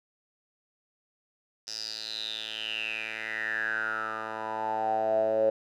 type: tone with band-pass filter sweep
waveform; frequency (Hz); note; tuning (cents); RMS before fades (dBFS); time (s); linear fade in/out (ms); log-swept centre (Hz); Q
10% pulse; 110; A2; 0; -31; 1.67-5.5; 5; 5400 to 540; 9.8
effects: none